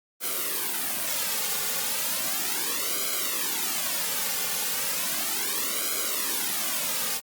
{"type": "noise with flanger", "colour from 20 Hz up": "white", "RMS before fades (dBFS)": -28, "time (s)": [0.2, 7.21], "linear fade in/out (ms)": 50, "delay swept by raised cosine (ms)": [1.1, 3.1], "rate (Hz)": 0.35, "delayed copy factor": -0.95, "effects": ["high-pass 200 Hz 12 dB/octave", "Opus 32 kbps"]}